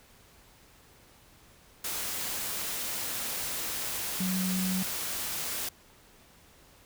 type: tone in noise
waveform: sine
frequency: 186.1 Hz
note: F#3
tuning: 10 cents sharp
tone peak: -28 dBFS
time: 4.2-4.83 s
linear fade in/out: 5 ms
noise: white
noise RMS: -34 dBFS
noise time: 1.84-5.69 s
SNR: +3 dB
effects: pink hiss -58 dBFS RMS until 6.85 s